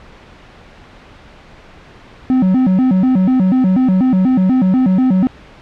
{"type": "tone with vibrato", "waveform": "triangle", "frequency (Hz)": 219.2, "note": "A3", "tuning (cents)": -6, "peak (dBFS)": -7, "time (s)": [2.3, 5.27], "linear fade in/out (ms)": 0, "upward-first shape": "square", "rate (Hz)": 4.1, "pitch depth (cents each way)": 280, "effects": ["pink hiss -40 dBFS RMS until 5.61 s", "low-pass 3000 Hz 12 dB/octave"]}